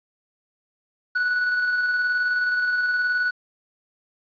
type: tone with tremolo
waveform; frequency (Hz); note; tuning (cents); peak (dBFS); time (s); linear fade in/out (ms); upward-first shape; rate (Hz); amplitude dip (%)
triangle; 1476; F#6; -5; -17; 1.15-3.31; 10; square; 19; 25
effects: resampled to 11025 Hz + 9-bit

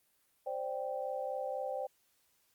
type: chord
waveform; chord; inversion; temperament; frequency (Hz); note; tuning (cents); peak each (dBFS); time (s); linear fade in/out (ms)
sine; C suspended second; none; equal; 523.3 / 587.3 / 784; C5 / D5 / G5; 0 / 0 / 0; -38 / -40 / -40; 0.46-1.87; 10
effects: white hiss -73 dBFS RMS until 2.54 s + Opus 32 kbps

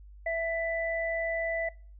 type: tone pair together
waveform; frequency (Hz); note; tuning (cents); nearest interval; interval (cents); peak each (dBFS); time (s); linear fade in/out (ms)
sine; 661.8 / 1986; E5 / B6; +7 / +9; octave + perfect fifth; 1902; -29 / -32; 0.26-1.69; 5
effects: noise-tail reverb RT60 0.4 s tail -24 dB re dry + added 50 Hz sine -47 dBFS peak until 1.99 s

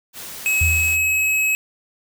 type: noise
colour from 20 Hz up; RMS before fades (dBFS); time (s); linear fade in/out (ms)
white; -34; 0.13-0.98; 50
type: tone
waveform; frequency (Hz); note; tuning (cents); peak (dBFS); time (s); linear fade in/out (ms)
square; 2563; E7; -49; -17; 0.46-1.55; 0
type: tone with exponential decay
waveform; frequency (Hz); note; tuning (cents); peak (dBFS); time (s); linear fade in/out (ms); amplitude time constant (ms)
sine; 82; E2; -9; -15; 0.61-1.49; 5; 190
effects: none

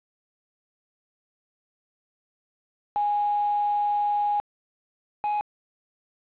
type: tone pair in turn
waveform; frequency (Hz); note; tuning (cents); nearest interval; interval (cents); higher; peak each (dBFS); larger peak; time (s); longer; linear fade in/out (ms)
sine / triangle; 826 / 835.1; G#5 / G#5; -10 / +9; unison; 19; second; -21; neither; 2.96-4.4 / 5.24-5.41; first; 0
effects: resampled to 8000 Hz + 8-bit

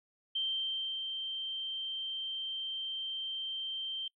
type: tone with ADSR envelope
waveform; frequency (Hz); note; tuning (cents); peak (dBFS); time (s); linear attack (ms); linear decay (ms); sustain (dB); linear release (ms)
sine; 3136; G7; 0; -30; 0.35-4.08; 8; 650; -5; 4
effects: noise-tail reverb RT60 0.1 s tail -25 dB re dry

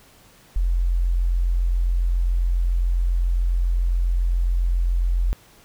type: tone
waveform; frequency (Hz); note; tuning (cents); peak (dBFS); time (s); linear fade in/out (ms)
sine; 43.65; F1; 0; -17; 0.56-5.33; 0
effects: pink hiss -52 dBFS RMS until 5.64 s

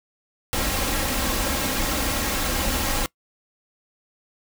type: noise with comb filter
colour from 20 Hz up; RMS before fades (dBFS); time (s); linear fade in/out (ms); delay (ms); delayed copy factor
pink; -24; 0.53-3.06; 0; 3.7; +0.55
effects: noise-tail reverb RT60 0.1 s tail -22 dB re dry

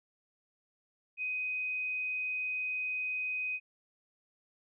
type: tone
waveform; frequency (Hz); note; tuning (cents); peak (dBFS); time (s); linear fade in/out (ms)
sine; 2507; D#7; +12; -32; 1.17-3.6; 50
effects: none

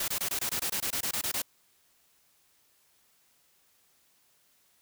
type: noise bursts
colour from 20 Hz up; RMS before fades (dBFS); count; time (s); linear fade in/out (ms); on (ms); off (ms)
white; -31; 14; 0-1.42; 5; 81; 22
effects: white hiss -67 dBFS RMS until 4.81 s

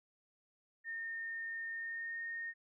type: tone with pitch glide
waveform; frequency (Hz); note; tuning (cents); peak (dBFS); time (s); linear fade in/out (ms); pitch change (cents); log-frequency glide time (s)
sine; 1826 to 1843; A#6 to A#6; -36 to -20; -39; 0.84-2.54; 50; +16; 1.71-2.19
effects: none

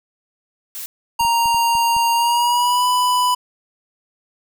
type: noise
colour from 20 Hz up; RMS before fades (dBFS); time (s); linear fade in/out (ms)
blue; -30; 0.75-0.86; 0
type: tone with pitch glide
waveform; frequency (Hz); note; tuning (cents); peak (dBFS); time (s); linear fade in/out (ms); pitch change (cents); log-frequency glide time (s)
square; 932.3 to 993.5; A#5 to B5; 0 to +10; -15; 1.19-3.35; 10; +110; 2.14-2.86
type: clicks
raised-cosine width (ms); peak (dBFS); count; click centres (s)
5; -24; 6; 1.21 / 1.25 / 1.458 / 1.546 / 1.752 / 1.965
effects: none

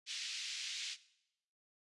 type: band-pass noise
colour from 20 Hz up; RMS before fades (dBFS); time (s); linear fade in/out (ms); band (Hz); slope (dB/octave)
pink; -43; 0.06-0.97; 50; 2500 to 6200; 24
effects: noise-tail reverb RT60 0.8 s tail -18 dB re dry + resampled to 24000 Hz

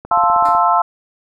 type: click train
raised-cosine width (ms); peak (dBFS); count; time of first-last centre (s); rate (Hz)
1; -17; 9; 0.05-0.55; 16
type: chord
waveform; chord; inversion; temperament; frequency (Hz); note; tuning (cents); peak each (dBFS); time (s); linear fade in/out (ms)
sine; F major seventh; none; equal; 698.5 / 880 / 1046.5 / 1318.5; F5 / A5 / C6 / E6; 0 / 0 / 0 / 0; -16; 0.11-0.82; 5
type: tone with exponential decay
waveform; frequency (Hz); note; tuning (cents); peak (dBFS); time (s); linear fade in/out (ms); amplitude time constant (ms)
10% pulse; 300; D4; +37; -20; 0.45-0.72; 5; 58
effects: none

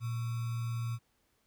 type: tone with sample-and-hold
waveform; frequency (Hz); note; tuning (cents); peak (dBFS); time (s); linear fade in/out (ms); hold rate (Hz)
sine; 116.6; A#2; +1; -32; 0-0.99; 50; 1225
effects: pink hiss -74 dBFS RMS until 1.46 s

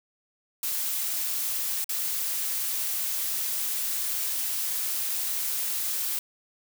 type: noise with dropouts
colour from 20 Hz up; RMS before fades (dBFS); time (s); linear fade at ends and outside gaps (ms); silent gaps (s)
blue; -29; 0.63-6.19; 2; 1.843-1.892
effects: none

